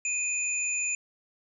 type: tone pair together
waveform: sine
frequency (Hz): 2489 / 7035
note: D#7 / A8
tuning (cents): 0 / -1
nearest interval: octave + tritone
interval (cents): 1799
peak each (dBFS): -29 / -30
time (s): 0.05-0.95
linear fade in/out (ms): 2
effects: none